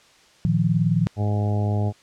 sine chord, Bb suspended fourth, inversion none, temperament equal with one note detuned, 115 / 155.56 / 174.61 Hz, Bb2 / Eb3 / F3, -23 / 0 / 0 cents, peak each -23 / -21 / -21 dBFS, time 0.45-1.07 s, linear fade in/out 0 ms
harmonic tone, 103.83 Hz, G#2, in tune, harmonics 1 / 2 / 3 / 4 / 5 / 6 / 7 / 8, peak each -20 / -29 / -35 / -34 / -39 / -35 / -36 / -38 dBFS, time 1.16-1.93 s, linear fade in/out 50 ms
effects white hiss -54 dBFS RMS until 2.02 s + low-pass 6000 Hz 12 dB/octave

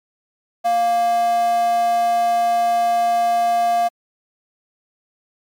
square tone with high-pass filter, 233.1 Hz, A#3, in tune, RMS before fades -17 dBFS, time 0.64-3.89 s, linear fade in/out 20 ms, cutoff 680 Hz, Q 7.4, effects MP3 96 kbps

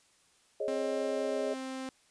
sine chord, Ab suspended fourth, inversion none, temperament just, 415.3 / 553.7 / 623 Hz, Ab4 / Db5 / Eb5, 0 / -2 / +2 cents, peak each -35 dBFS, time 0.6-1.54 s, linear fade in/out 5 ms
sawtooth tone with pitch glide, 264.6 to 262.6 Hz, C4 to C4, +20 to +6 cents, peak -33 dBFS, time 0.68-1.89 s, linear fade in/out 0 ms, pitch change -14 cents, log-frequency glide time 1.05-1.58 s
effects white hiss -66 dBFS RMS until 2.1 s + resampled to 22050 Hz

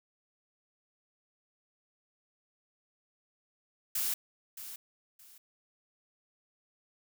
blue noise with echo, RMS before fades -32 dBFS, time 3.95-4.14 s, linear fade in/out 5 ms, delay 620 ms, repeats 2, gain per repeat -12 dB, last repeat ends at 5.38 s, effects none

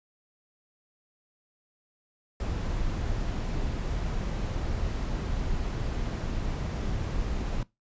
brown noise, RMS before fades -30 dBFS, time 2.4-7.63 s, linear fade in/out 2 ms, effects noise-tail reverb RT60 0.2 s tail -21 dB re dry + resampled to 16000 Hz

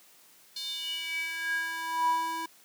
square tone with high-pass filter sweep, 327.4 Hz, E4, 12 cents flat, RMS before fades -32 dBFS, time 0.56-2.46 s, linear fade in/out 5 ms, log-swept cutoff 4100 to 680 Hz, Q 7.5, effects white hiss -58 dBFS RMS until 2.64 s + high-pass 150 Hz 12 dB/octave

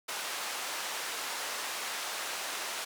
pink band-pass noise, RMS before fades -37 dBFS, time 0.08-2.85 s, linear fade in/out 10 ms, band 760 to 11000 Hz, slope 12 dB/octave, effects none

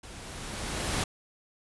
pink noise with level ramp, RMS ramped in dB -46 to -28 dBFS, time 0.03-1.04 s, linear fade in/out 5 ms, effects resampled to 24000 Hz

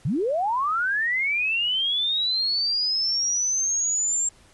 sine linear sweep, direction up, 108.4 to 7459 Hz, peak -21 dBFS, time 0.05-4.29 s, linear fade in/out 5 ms, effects pink hiss -55 dBFS RMS until 4.53 s + resampled to 24000 Hz

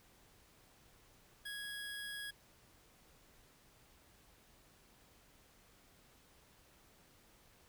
25% pulse tone, 1661.2 Hz, G#6, in tune, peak -39 dBFS, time 1.45-2.31 s, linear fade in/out 10 ms, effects pink hiss -66 dBFS RMS until 7.68 s

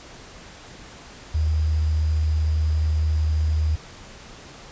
sine tone with sample-and-hold, 77.78 Hz, D#2, in tune, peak -18 dBFS, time 1.34-3.76 s, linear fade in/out 10 ms, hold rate 4900 Hz, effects pink hiss -43 dBFS RMS until 4.71 s + resampled to 16000 Hz

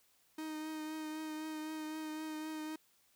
45% pulse tone with vibrato, 311.1 Hz, D#4, in tune, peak -40 dBFS, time 0.38-2.76 s, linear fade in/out 5 ms, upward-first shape triangle, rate 3.9 Hz, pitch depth 21 cents each way, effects white hiss -71 dBFS RMS until 3.15 s

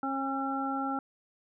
harmonic tone, 270.8 Hz, C#4, 40 cents flat, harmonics 1 / 2 / 3 / 5, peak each -33 / -43 / -34 / -35 dBFS, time 0.03-0.99 s, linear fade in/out 2 ms, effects none

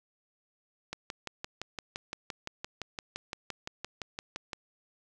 click train, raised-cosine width 0.2 ms, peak -19 dBFS, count 22, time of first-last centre 0.93-4.532 s, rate 5.83 Hz, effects none

